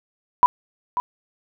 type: tone with echo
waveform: sine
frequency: 990 Hz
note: B5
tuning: 4 cents sharp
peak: -8 dBFS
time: 0.43-0.46 s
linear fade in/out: 0 ms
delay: 540 ms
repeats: 1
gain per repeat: -11 dB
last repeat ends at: 1 s
effects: none